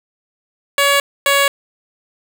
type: tone pair in turn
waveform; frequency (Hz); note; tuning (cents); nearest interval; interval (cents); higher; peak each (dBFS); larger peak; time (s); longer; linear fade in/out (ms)
10% pulse; 563 / 559.8; C#5 / C#5; +27 / +17; unison; 10; first; -3; neither; 0.78-1 / 1.26-1.48; neither; 2
effects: 7-bit